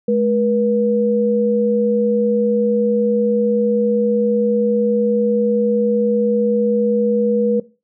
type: tone pair together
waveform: sine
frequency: 212.7 / 482.2 Hz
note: G#3 / B4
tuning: +42 / -41 cents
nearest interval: octave + major second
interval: 1417 cents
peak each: -17 / -15 dBFS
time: 0.08-7.6 s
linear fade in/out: 5 ms
effects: noise-tail reverb RT60 0.3 s tail -19 dB re dry